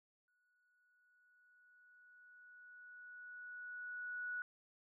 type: tone with exponential growth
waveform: sine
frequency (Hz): 1469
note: F#6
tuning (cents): -13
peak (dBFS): -39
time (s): 0.28-4.42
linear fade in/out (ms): 1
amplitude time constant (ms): 900
effects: none